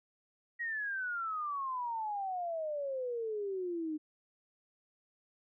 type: exponential sweep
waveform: sine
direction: down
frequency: 1913 to 301.5 Hz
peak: -34 dBFS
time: 0.59-3.98 s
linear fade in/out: 20 ms
effects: none